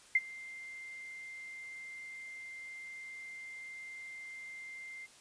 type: tone with ADSR envelope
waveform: sine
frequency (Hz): 2093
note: C7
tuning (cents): 0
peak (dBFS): -21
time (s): 0.15-5.07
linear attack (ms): 5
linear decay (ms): 38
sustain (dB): -23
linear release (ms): 27
effects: white hiss -59 dBFS RMS until 5.2 s + resampled to 22050 Hz